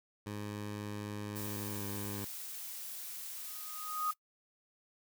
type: tone with pitch glide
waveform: 15% pulse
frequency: 103.83 to 101.17 Hz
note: G#2 to G#2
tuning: 0 to -45 cents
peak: -33 dBFS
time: 0.26-2.25 s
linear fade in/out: 5 ms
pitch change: -45 cents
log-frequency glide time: 1.44-1.85 s
type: noise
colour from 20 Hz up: blue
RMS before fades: -44 dBFS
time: 1.35-4.14 s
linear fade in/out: 20 ms
type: tone with exponential growth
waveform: sine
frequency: 1245 Hz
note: D#6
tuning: 1 cent sharp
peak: -29 dBFS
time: 3.37-4.11 s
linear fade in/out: 5 ms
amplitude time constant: 160 ms
effects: noise-tail reverb RT60 0.1 s tail -23 dB re dry